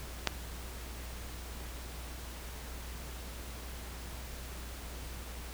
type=click; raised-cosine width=0.2 ms; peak=-9 dBFS; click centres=0.273 s; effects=added 60 Hz sine -43 dBFS peak until 5.53 s + pink hiss -47 dBFS RMS until 5.53 s